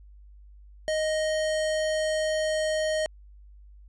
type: tone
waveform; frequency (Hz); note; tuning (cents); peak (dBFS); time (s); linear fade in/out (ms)
square; 623; D#5; +2; -25; 0.88-3.06; 0
effects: added 50 Hz sine -47 dBFS peak until 3.88 s + resampled to 22050 Hz